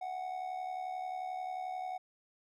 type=tone with amplitude modulation; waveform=triangle; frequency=740 Hz; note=F#5; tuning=in tune; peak=-32 dBFS; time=0.01-1.98 s; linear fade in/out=10 ms; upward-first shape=sine; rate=71.3 Hz; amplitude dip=60%; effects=none